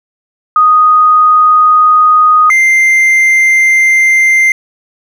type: tone pair in turn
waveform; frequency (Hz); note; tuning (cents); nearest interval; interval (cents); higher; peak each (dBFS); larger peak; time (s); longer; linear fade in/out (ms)
sine / triangle; 1243 / 2090; D#6 / C7; -2 / -2; major sixth; 900; second; -3; neither; 0.56-2.5 / 2.5-4.52; second; 2
effects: none